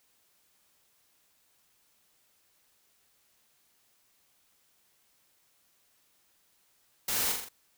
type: noise with echo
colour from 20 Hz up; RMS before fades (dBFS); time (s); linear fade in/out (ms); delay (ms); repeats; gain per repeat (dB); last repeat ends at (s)
white; -31; 7.08-7.32; 5; 42; 4; -4; 7.488
effects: white hiss -69 dBFS RMS until 7.77 s